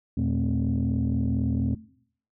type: tone cluster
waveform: sine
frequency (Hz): 81.7 / 119.4 / 218 / 262.2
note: E2 / A#2 / A3 / C4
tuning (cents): -15 / +42 / -16 / +4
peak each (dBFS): -27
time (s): 0.17-1.75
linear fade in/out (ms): 5
effects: noise-tail reverb RT60 0.6 s tail -19 dB re dry + tanh soft clip ceiling -17 dBFS